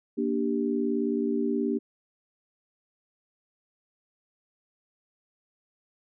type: chord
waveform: sine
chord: G minor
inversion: first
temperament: just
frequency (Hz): 235.2 / 294 / 392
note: Bb3 / D4 / G4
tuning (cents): +16 / +2 / 0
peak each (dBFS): -28 / -29 / -29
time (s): 0.17-1.79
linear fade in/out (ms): 20
effects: none